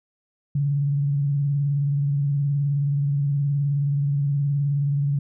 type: tone with vibrato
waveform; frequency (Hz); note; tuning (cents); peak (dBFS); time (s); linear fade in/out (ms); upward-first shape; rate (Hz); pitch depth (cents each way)
sine; 142.1; C#3; +43; -19; 0.55-5.19; 5; sine; 19; 49
effects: none